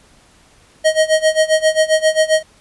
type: tone with tremolo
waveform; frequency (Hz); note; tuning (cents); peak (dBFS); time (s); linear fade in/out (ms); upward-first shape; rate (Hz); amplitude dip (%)
square; 629; D#5; +19; -9; 0.84-2.43; 20; sine; 7.5; 90
effects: pink hiss -50 dBFS RMS until 2.6 s + resampled to 24000 Hz